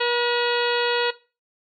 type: harmonic tone with a mistuned harmonic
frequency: 480.5 Hz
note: B4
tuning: 48 cents flat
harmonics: 1 / 2 / 3 / 4 / 5 / 6 / 7 / 8 / 9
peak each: -23 / -26 / -28 / -29 / -30 / -31 / -31 / -32 / -33 dBFS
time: 0-1.11 s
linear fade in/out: 10 ms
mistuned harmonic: 5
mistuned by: +89 cents
effects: noise-tail reverb RT60 0.3 s tail -17 dB re dry + MP3 96 kbps